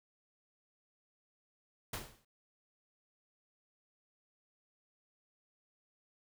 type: noise with exponential decay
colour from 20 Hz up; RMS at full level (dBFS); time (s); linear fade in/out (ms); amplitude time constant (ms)
pink; -37; 1.93-2.25; 5; 69
effects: none